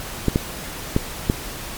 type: clicks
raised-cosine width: 3 ms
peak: -3 dBFS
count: 4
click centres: 0.283 / 0.359 / 0.964 / 1.299 s
effects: pink hiss -32 dBFS RMS until 1.77 s + MP3 96 kbps